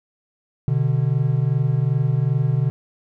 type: tone pair together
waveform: triangle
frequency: 126.23 / 148.8 Hz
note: B2 / D3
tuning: +38 / +23 cents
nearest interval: minor third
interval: 285 cents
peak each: -17 / -18 dBFS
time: 0.68-2.7 s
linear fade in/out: 0 ms
effects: none